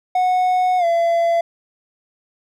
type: tone with pitch glide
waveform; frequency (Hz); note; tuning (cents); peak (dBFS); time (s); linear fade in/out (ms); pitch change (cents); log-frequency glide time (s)
triangle; 734 to 677; F#5 to E5; -14 to +46; -12; 0.15-1.41; 5; -140; 0.78-0.85
effects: none